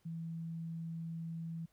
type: tone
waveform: sine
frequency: 164.8 Hz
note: E3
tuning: in tune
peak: -39 dBFS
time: 0.05-1.66 s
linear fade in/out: 10 ms
effects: pink hiss -75 dBFS RMS until 1.72 s